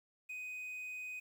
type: tone with quantisation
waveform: triangle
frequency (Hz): 2500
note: D#7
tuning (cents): +8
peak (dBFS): -40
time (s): 0.29-1.2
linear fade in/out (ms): 10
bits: 11
effects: none